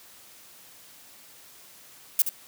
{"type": "noise with echo", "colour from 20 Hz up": "violet", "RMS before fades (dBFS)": -19, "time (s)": [2.19, 2.22], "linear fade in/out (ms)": 2, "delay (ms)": 72, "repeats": 1, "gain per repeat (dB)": -9, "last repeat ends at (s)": 2.292, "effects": ["white hiss -51 dBFS RMS until 2.47 s", "high-pass 80 Hz 12 dB/octave"]}